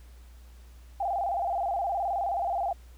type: tone with vibrato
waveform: sine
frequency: 740 Hz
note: F#5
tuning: in tune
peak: -26 dBFS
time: 1-2.73 s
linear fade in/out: 5 ms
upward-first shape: square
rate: 19 Hz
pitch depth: 120 cents each way
effects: added 60 Hz sine -47 dBFS peak until 2.97 s + pink hiss -61 dBFS RMS until 2.97 s

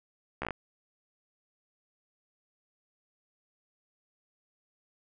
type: slowing click train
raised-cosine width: 0.5 ms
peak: -18 dBFS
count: 6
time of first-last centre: 0.42-0.507 s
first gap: 14 ms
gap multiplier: 1.11
effects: none

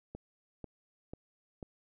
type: click train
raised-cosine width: 2 ms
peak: -29 dBFS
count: 4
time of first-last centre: 0.15-1.628 s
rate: 2.03 Hz
effects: none

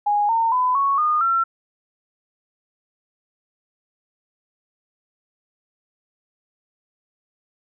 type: tone with pitch steps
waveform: sine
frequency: 826 / 911.2 / 1005.2 / 1109 / 1223.4 / 1349.6 Hz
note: G#5 / A#5 / B5 / C#6 / D#6 / E6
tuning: -10 / -40 / +30 / 0 / -30 / +40 cents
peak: -16 dBFS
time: 0.06-1.44 s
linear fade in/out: 10 ms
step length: 230 ms
effects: none

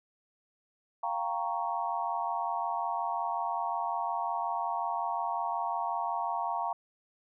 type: chord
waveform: sine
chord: G half-diminished seventh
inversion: third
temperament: equal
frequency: 698.5 / 784 / 932.3 / 1108.7 Hz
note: F5 / G5 / Bb5 / Db6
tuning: 0 / 0 / 0 / 0 cents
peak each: -35 / -37 / -33 / -37 dBFS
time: 1.03-6.73 s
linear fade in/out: 5 ms
effects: none

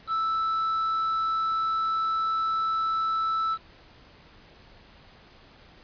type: tone with quantisation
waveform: triangle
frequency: 1318.5 Hz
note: E6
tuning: in tune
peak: -22 dBFS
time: 0.07-3.58 s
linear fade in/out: 50 ms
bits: 7
effects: pink hiss -53 dBFS RMS until 5.83 s + resampled to 11025 Hz

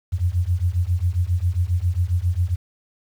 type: beating tone pair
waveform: sine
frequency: 84.9 / 92.3 Hz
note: F2 / F#2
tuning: -48 / -4 cents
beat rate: 7.4 Hz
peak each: -21 dBFS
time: 0.12-2.56 s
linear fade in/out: 20 ms
effects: 8-bit

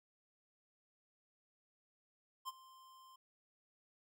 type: tone with ADSR envelope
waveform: square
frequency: 1046.5 Hz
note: C6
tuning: in tune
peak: -40 dBFS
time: 2.45-3.16 s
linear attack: 33 ms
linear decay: 29 ms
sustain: -19 dB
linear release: 5 ms
effects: none

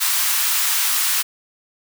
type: high-pass noise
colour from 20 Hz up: white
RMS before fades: -19 dBFS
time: 0-1.23 s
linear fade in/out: 20 ms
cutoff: 950 Hz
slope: 24 dB/octave
effects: none

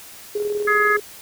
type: tone with tremolo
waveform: sine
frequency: 415.3 Hz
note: G#4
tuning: in tune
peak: -19 dBFS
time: 0.35-1 s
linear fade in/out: 5 ms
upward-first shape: square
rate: 20 Hz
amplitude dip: 40%
type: harmonic tone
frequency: 420 Hz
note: G#4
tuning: 19 cents sharp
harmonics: 3 / 4 / 5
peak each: -19 / -18 / -24 dBFS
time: 0.67-0.97 s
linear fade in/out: 10 ms
effects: white hiss -41 dBFS RMS until 1.21 s

